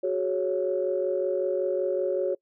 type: chord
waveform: sine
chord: F# suspended second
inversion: none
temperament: equal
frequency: 370 / 415.3 / 554.4 Hz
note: F#4 / G#4 / C#5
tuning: 0 / 0 / 0 cents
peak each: -27 / -31 / -26 dBFS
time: 0.03-2.35 s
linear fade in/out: 10 ms
effects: noise-tail reverb RT60 0.1 s tail -24 dB re dry + tanh soft clip ceiling -14 dBFS